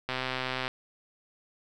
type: click train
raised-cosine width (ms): 0.3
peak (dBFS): -15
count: 77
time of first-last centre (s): 0.09-0.679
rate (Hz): 129
effects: none

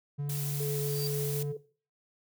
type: tone with vibrato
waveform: triangle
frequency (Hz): 143.2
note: D3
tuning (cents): -43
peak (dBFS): -28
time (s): 0.18-1.53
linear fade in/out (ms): 20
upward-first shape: sine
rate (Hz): 2.4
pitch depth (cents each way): 10
type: noise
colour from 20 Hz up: blue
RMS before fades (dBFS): -38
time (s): 0.29-1.43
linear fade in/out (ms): 5
type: tone with pitch glide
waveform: sine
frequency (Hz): 430.1 to 436.9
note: A4 to A4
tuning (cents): -39 to -12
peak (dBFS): -35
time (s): 0.6-1.57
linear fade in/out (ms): 5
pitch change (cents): +27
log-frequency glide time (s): 1.21-1.39
type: tone with exponential growth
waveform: triangle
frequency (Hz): 4699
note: D8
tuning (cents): 0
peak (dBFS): -32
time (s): 0.76-1.07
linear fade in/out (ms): 0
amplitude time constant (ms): 67
effects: noise-tail reverb RT60 0.4 s tail -17 dB re dry

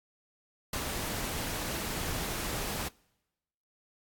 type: noise with ADSR envelope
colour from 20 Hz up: pink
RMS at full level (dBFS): -32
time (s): 0.73-2.89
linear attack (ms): 4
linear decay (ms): 67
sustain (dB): -3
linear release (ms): 16
effects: noise-tail reverb RT60 1.0 s tail -26 dB re dry + AAC 64 kbps

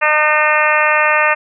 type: harmonic tone with a mistuned harmonic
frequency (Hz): 304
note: D#4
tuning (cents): -40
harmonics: 2 / 3 / 4 / 5 / 6 / 7 / 8 / 9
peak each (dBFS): -18 / -19 / -17 / -20 / -16 / -21 / -20 / -21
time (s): 0.01-1.35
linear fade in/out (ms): 20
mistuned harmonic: 9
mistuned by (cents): -30
effects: none

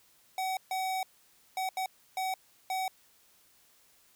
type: tone bursts at uneven times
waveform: square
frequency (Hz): 755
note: F#5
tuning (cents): +35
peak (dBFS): -31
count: 6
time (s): 0.38-0.57 / 0.71-1.03 / 1.57-1.69 / 1.77-1.86 / 2.17-2.34 / 2.7-2.88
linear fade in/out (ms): 2
effects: white hiss -64 dBFS RMS until 4.15 s

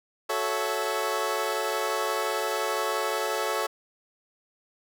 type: chord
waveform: 20% pulse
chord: F# minor seventh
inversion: none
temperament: equal with one note detuned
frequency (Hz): 370 / 435.7 / 554.4 / 659.3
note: F#4 / A4 / C#5 / E5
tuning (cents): 0 / -17 / 0 / 0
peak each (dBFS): -30 / -25 / -26 / -28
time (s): 0.29-3.67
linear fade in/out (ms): 10
effects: none

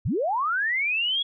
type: linear sweep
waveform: sine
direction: up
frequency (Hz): 67 to 3378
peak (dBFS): -22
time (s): 0.05-1.23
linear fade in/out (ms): 10
effects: none

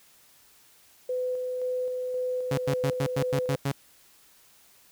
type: tone with tremolo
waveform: sine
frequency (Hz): 504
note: B4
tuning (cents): +35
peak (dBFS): -26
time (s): 1.09-3.56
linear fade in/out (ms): 5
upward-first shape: square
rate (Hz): 1.9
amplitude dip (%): 25
type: tone bursts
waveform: sawtooth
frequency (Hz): 138.7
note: C#3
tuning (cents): +1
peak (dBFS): -21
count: 8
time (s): 2.51-3.719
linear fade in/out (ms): 5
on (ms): 68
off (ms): 95
effects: white hiss -58 dBFS RMS until 4.91 s

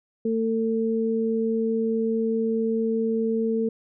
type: tone pair together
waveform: sine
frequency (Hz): 224.6 / 449.2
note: A3 / A4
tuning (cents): +36 / +36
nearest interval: octave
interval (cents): 1200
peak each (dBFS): -24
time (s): 0.25-3.69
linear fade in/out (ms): 5
effects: none

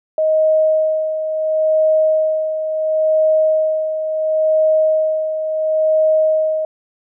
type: tone with tremolo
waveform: sine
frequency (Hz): 627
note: D#5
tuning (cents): +13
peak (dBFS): -10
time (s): 0.18-6.65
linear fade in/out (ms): 2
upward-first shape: sine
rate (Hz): 0.72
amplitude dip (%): 60
effects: none

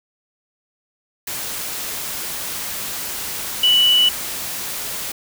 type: tone in noise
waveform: sine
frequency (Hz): 2960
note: F#7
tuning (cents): 0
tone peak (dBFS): -11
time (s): 3.63-4.09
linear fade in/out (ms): 5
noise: white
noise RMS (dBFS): -27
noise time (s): 1.27-5.12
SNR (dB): +13
effects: none

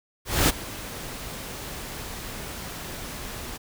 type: noise with ADSR envelope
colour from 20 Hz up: pink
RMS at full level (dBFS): -18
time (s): 0.25-3.58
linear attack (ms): 240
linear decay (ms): 20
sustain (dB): -18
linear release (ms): 21
effects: none

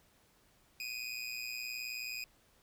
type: tone with amplitude modulation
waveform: 25% pulse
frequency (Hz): 2489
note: D#7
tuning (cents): 0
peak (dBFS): -32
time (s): 0.8-2.24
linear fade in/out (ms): 2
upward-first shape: sine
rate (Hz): 119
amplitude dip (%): 70
effects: pink hiss -68 dBFS RMS until 2.62 s

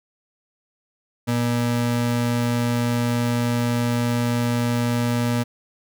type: ring-modulated tone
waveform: square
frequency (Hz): 179.4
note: F3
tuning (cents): +47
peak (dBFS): -17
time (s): 1.27-5.44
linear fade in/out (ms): 20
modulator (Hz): 61.7
effects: none

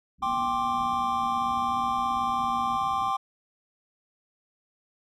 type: low-pass noise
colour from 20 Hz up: white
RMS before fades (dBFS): -46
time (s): 0.18-3.13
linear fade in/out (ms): 50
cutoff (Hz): 290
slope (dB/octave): 48
type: chord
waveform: triangle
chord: G suspended fourth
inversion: none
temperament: equal with one note detuned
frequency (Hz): 784 / 1056.2 / 1174.7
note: G5 / C6 / D6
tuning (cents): 0 / +16 / 0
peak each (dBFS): -27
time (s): 0.22-3.17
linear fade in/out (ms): 10
type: tone with vibrato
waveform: triangle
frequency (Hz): 240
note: B3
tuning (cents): -49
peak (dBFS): -36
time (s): 0.26-2.77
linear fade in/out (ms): 10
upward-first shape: sine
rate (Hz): 0.71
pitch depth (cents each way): 10
effects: none

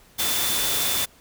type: tone in noise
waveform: sine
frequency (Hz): 3520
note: A7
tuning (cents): 0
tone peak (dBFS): -29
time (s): 0.18-1.06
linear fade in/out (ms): 20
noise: white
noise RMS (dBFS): -24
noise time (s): 0.18-1.06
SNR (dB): -8
effects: pink hiss -54 dBFS RMS until 1.2 s

